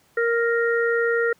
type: harmonic tone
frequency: 466.2 Hz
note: A#4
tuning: in tune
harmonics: 1 / 3 / 4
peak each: -20 / -25 / -26 dBFS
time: 0.17-1.33 s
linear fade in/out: 5 ms
effects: pink hiss -60 dBFS RMS until 1.39 s + high-pass 80 Hz 12 dB/octave